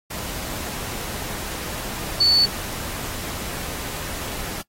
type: tone in noise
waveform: sine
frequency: 4469 Hz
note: C#8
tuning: 13 cents sharp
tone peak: -13 dBFS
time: 2.2-2.46 s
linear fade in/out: 10 ms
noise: pink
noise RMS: -31 dBFS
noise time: 0.1-4.62 s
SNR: +15 dB
effects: noise-tail reverb RT60 0.1 s tail -19 dB re dry + AAC 48 kbps